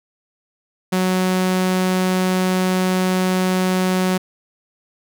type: tone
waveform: sawtooth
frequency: 185 Hz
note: F#3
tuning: in tune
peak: -12 dBFS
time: 0.92-4.18 s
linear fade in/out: 10 ms
effects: none